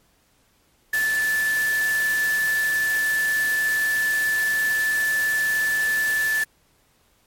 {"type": "tone in noise", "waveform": "sine", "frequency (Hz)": 1747, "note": "A6", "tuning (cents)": -13, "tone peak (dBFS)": -19, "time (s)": [0.93, 6.44], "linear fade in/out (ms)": 5, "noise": "white", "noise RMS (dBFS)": -32, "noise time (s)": [0.93, 6.44], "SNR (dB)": 10, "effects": ["pink hiss -62 dBFS RMS until 7.26 s", "MP3 64 kbps"]}